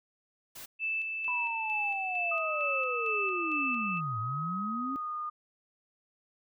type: noise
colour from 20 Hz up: white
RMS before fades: -45 dBFS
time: 0.55-0.66 s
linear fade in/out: 10 ms
type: tone with tremolo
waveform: sine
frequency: 2637 Hz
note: E7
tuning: in tune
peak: -29 dBFS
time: 0.79-4.01 s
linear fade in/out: 50 ms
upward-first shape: square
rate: 2.2 Hz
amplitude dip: 35%
type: linear two-way sweep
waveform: sine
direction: down then up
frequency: 993 to 105.1 to 277.7 Hz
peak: -34 dBFS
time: 1.28-4.96 s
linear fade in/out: 0 ms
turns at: 4.19 s
type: tone with vibrato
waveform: sine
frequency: 1244.5 Hz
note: D#6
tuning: in tune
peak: -33 dBFS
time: 2.31-5.3 s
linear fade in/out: 10 ms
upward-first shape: sine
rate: 0.58 Hz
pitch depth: 33 cents each way
effects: none